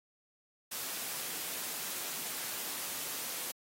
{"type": "high-pass noise", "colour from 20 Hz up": "white", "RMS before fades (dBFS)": -39, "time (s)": [0.71, 3.52], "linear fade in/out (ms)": 10, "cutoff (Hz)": 160, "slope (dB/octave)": 12, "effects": ["AAC 48 kbps"]}